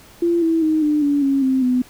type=tone with pitch steps; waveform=sine; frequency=341.7 / 327 / 313 / 299.5 / 286.7 / 274.4 / 262.6 / 251.3 Hz; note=F4 / E4 / D#4 / D4 / D4 / C#4 / C4 / B3; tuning=-38 / -14 / +10 / +34 / -42 / -17 / +6 / +30 cents; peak=-14 dBFS; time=0.22-1.82 s; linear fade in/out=5 ms; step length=200 ms; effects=pink hiss -46 dBFS RMS until 1.89 s